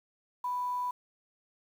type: tone with quantisation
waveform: sine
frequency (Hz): 989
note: B5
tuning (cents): +2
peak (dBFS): -30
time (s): 0.44-0.91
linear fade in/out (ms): 5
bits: 9
effects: none